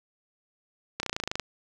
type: slowing click train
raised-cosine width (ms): 0.2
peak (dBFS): -12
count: 12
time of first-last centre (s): 1-1.397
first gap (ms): 31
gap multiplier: 1.03
effects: none